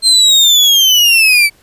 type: linear sweep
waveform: 35% pulse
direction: down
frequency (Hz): 4174 to 2272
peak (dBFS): -4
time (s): 0.02-1.5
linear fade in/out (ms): 50
effects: pink hiss -49 dBFS RMS until 1.62 s + resampled to 32000 Hz